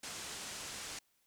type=low-pass noise; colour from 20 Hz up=white; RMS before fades=-45 dBFS; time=0.03-0.99 s; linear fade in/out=5 ms; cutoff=8500 Hz; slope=24 dB/octave; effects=white hiss -75 dBFS RMS until 1.26 s